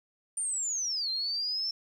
sine linear two-way sweep, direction down then up, 9170 to 4111 to 5400 Hz, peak -29 dBFS, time 0.37-1.71 s, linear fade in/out 5 ms, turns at 1.1 s, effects 10-bit

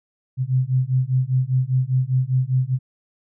sine beating tone pair, 126.7 / 131.7 Hz, B2 / C3, +45 / +12 cents, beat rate 5 Hz, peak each -20 dBFS, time 0.37-2.79 s, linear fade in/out 50 ms, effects none

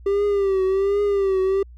triangle tone with vibrato, 393.3 Hz, G4, 6 cents sharp, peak -15 dBFS, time 0.06-1.63 s, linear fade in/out 5 ms, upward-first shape triangle, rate 1.3 Hz, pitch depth 81 cents each way, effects added 60 Hz sine -40 dBFS peak until 1.77 s

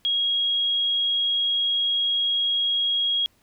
sine tone, 3290 Hz, G#7, 17 cents flat, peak -20 dBFS, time 0.05-3.26 s, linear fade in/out 0 ms, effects pink hiss -63 dBFS RMS until 3.42 s

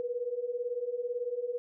sine beating tone pair, 473.7 / 491.7 Hz, A#4 / B4, +28 / -8 cents, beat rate 18 Hz, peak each -36 / -33 dBFS, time 0-1.58 s, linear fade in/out 0 ms, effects none

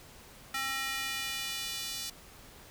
square tone with high-pass filter sweep, 268.2 Hz, C4, 43 cents sharp, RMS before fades -36 dBFS, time 0.54-2.1 s, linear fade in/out 5 ms, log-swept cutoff 1500 to 4300 Hz, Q 1.3, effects pink hiss -53 dBFS RMS until 2.7 s

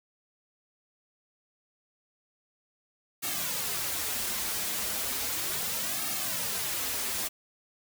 white noise with flanger, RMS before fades -32 dBFS, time 3.22-7.29 s, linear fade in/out 20 ms, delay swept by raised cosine 2 to 7.6 ms, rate 0.35 Hz, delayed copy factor -0.9, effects none

